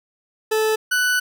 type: tone pair in turn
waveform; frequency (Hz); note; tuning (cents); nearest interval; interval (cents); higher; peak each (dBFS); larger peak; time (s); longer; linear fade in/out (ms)
40% pulse; 435.9 / 1487.9; A4 / F#6; -16 / +9; octave + major sixth; 2125; second; -16; neither; 0.51-0.76 / 0.91-1.2; second; 10
effects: none